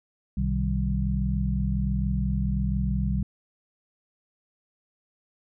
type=tone cluster; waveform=sine; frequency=62.2 / 126.4 / 152.3 / 193.6 Hz; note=B1 / B2 / D#3 / G3; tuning=+13 / +41 / -37 / -21 cents; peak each=-26 / -31 / -31 / -28 dBFS; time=0.37-3.23 s; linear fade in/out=5 ms; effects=none